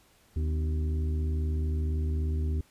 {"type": "harmonic tone with a mistuned harmonic", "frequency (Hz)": 77, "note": "D#2", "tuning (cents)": -17, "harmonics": [1, 2, 3, 4, 5], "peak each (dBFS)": [-26, -40, -40, -47, -44], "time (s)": [0.36, 2.61], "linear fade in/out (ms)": 5, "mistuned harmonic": 3, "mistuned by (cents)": 140, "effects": ["pink hiss -62 dBFS RMS until 2.7 s", "resampled to 32000 Hz"]}